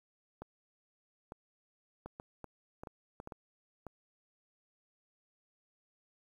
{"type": "clicks", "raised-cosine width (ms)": 1, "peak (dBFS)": -30, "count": 11, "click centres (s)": [0.42, 1.321, 2.06, 2.199, 2.443, 2.835, 2.872, 3.201, 3.274, 3.322, 3.867], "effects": ["10-bit"]}